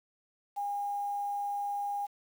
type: tone with quantisation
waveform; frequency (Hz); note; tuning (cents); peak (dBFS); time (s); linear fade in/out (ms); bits
sine; 812; G#5; -39; -31; 0.56-2.07; 20; 9
effects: none